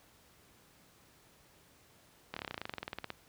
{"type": "slowing click train", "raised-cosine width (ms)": 0.3, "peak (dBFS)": -22, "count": 20, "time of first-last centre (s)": [2.34, 3.103], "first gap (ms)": 25, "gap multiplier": 1.05, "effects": ["pink hiss -63 dBFS RMS until 3.28 s", "high-pass 60 Hz 12 dB/octave"]}